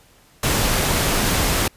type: noise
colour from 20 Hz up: pink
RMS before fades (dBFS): -19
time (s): 0.43-1.68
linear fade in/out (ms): 5
effects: pink hiss -53 dBFS RMS until 1.76 s + resampled to 32000 Hz